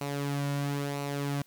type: tone with flanger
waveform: sawtooth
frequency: 142 Hz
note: C#3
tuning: 42 cents sharp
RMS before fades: -32 dBFS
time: 0.01-1.42 s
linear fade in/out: 2 ms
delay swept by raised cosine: 0.59 to 2.49 ms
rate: 1 Hz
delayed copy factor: -0.5
effects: white hiss -63 dBFS RMS until 1.46 s